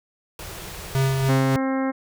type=band-stop noise; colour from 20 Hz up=pink; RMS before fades=-36 dBFS; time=0.39-1.29 s; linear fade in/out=2 ms; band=200 to 310 Hz; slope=96 dB/octave
type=tone with tremolo; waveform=square; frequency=134.3 Hz; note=C3; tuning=46 cents sharp; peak=-18 dBFS; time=0.95-1.56 s; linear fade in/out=0 ms; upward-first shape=sine; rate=3.4 Hz; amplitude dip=35%
type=harmonic tone; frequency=265.9 Hz; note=C4; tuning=28 cents sharp; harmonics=1 / 2 / 3 / 4 / 5 / 6 / 7 / 8; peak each=-22 / -28 / -32 / -34 / -36 / -38 / -39 / -40 dBFS; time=1.28-1.92 s; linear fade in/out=20 ms
effects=none